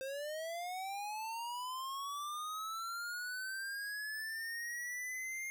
square linear sweep, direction up, 523.3 to 2127 Hz, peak -40 dBFS, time 0.01-5.5 s, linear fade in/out 0 ms, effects none

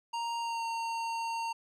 square tone with pitch glide, 932.3 to 916.8 Hz, A#5 to A#5, 0 to -29 cents, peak -33 dBFS, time 0.13-1.53 s, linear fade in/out 10 ms, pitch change -29 cents, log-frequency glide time 0.4-0.64 s, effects low-pass 7000 Hz 12 dB/octave

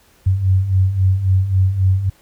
sine beating tone pair, 92 / 95.7 Hz, F#2 / G2, -9 / -41 cents, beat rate 3.7 Hz, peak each -19 / -13 dBFS, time 0.26-2.1 s, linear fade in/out 10 ms, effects pink hiss -53 dBFS RMS until 2.21 s

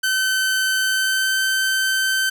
sawtooth tone with pitch glide, 1532 to 1543.5 Hz, G6 to G6, -40 to -27 cents, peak -14 dBFS, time 0.03-2.3 s, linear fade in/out 10 ms, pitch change +13 cents, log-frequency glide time 0.78-1.37 s, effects none

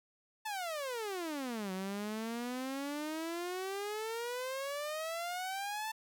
sawtooth exponential two-way sweep, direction down then up, 890 to 185 to 890 Hz, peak -33 dBFS, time 0.45-5.92 s, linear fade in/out 10 ms, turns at 1.72 s, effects none

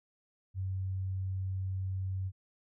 sine tone, 94.7 Hz, F#2, 41 cents sharp, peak -32 dBFS, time 0.54-2.32 s, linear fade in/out 50 ms, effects none

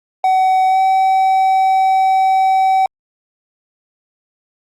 triangle tone with pitch glide, 754 to 763.6 Hz, F#5 to G5, +32 to -46 cents, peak -8 dBFS, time 0.24-2.86 s, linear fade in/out 2 ms, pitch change +22 cents, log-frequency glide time 0.68-0.79 s, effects Opus 48 kbps

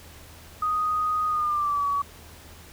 sine tone with pitch glide, 1244.5 to 1134.6 Hz, D#6 to C#6, 0 to +40 cents, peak -22 dBFS, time 0.62-2.02 s, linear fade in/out 5 ms, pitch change -160 cents, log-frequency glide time 1.28-1.87 s, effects added 80 Hz sine -49 dBFS peak until 2.72 s + pink hiss -48 dBFS RMS until 2.72 s

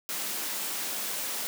white high-pass noise, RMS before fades -33 dBFS, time 0.09-1.47 s, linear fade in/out 0 ms, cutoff 170 Hz, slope 48 dB/octave, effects none

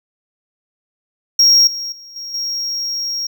triangle tone with level steps, 5588 Hz, F8, in tune, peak -6 / -21 / -34 / -25 / -18 dBFS, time 1.39-3.27 s, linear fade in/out 5 ms, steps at 1.67 / 1.92 / 2.16 / 2.34 s, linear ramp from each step 2 ms, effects none

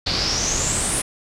pink noise with low-pass filter sweep, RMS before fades -22 dBFS, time 0.06-1.02 s, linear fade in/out 10 ms, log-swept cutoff 4400 to 9900 Hz, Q 8.1, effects none

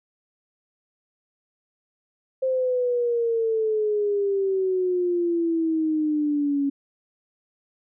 sine exponential sweep, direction down, 526 to 277.6 Hz, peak -20 dBFS, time 2.42-6.7 s, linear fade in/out 10 ms, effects none

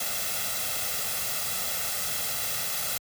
white noise with comb filter, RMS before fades -30 dBFS, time 0-2.98 s, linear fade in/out 5 ms, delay 1.5 ms, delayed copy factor +0.7, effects high-pass 60 Hz 12 dB/octave

